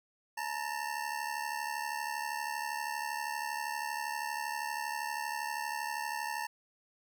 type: ring-modulated tone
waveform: 25% pulse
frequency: 900 Hz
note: A5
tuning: 39 cents sharp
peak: -28 dBFS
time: 0.37-6.47 s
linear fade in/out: 10 ms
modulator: 36.3 Hz
effects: none